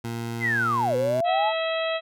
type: tone with pitch glide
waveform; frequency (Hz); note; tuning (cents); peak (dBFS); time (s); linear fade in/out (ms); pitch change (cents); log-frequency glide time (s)
20% pulse; 116.54 to 124.19; A#2 to B2; 0 to +10; -24; 0.04-1.21; 5; +110; 0.69-1.05
type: linear two-way sweep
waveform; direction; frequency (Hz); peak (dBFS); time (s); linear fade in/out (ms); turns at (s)
sine; down then up; 2118 to 489.5 to 892; -21; 0.4-1.53; 50; 0.96
type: harmonic tone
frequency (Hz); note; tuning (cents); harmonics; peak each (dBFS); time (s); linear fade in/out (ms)
650; E5; -24; 1 / 2 / 3 / 4 / 5 / 6; -25 / -33 / -34 / -34 / -34 / -38; 1.24-2.01; 50
effects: none